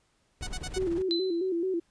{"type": "noise with tremolo", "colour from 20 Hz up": "brown", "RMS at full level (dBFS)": -35, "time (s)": [0.41, 1.02], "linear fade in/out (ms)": 0, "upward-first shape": "triangle", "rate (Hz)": 20, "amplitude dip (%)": 70}
{"type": "tone bursts", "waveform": "5% pulse", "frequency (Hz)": 740, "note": "F#5", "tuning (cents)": 0, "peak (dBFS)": -24, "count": 4, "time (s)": [0.42, 0.787], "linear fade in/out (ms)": 10, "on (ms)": 52, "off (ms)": 53}
{"type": "tone with vibrato", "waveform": "sine", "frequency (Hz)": 356.6, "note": "F4", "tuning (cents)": 36, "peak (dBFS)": -26, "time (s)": [0.76, 1.8], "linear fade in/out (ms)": 10, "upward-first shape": "square", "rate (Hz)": 4.6, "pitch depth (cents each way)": 92}
{"type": "tone with exponential decay", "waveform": "sine", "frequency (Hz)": 4036, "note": "B7", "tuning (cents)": 37, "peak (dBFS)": -25, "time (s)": [1.11, 1.49], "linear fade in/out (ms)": 0, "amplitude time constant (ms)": 81}
{"effects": ["pink hiss -70 dBFS RMS until 1.9 s", "resampled to 22050 Hz"]}